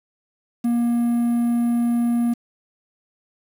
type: tone with quantisation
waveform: triangle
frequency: 236.9 Hz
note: A#3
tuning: 28 cents sharp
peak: -15 dBFS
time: 0.64-2.34 s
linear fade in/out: 10 ms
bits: 7
effects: none